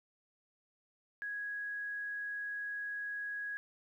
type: tone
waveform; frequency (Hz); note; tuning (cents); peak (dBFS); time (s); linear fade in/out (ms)
sine; 1661.2; G#6; 0; -37; 1.22-3.57; 0
effects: 12-bit